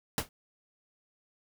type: noise with exponential decay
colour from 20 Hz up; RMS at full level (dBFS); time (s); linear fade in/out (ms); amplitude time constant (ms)
pink; -25; 0.18-0.29; 1; 22
effects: none

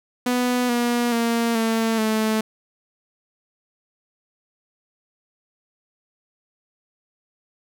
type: tone with pitch steps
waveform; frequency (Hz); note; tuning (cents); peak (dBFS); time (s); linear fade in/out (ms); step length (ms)
sawtooth; 247.4 / 239.8 / 232.4 / 225.3 / 218.4; B3 / A#3 / A#3 / A3 / A3; +3 / +49 / -5 / +41 / -13; -15; 0.26-2.41; 5; 430
effects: none

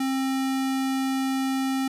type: tone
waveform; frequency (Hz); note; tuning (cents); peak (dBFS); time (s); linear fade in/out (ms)
square; 266; C4; +29; -24; 0-1.88; 5
effects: resampled to 32000 Hz

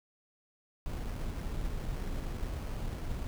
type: noise with sample-and-hold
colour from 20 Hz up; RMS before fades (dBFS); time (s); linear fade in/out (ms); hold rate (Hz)
brown; -36; 0.86-3.27; 0; 3675
effects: none

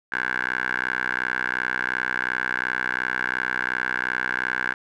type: tone with band-pass filter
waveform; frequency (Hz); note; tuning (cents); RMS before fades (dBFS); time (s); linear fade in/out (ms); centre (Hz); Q
10% pulse; 62.8; B1; +30; -26; 0.12-4.74; 5; 1600; 6.2
effects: none

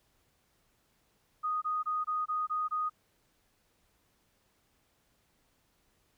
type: tone bursts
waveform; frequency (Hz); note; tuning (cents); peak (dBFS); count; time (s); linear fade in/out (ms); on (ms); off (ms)
sine; 1242; D#6; -3; -29; 7; 1.43-2.898; 20; 190; 23
effects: pink hiss -72 dBFS RMS until 6.17 s

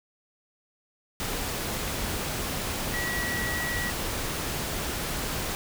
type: tone in noise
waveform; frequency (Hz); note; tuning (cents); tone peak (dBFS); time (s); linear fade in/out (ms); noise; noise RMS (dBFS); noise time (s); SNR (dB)
sine; 1930; B6; -40; -30; 2.94-3.9; 0; pink; -31; 1.2-5.55; -2
effects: none

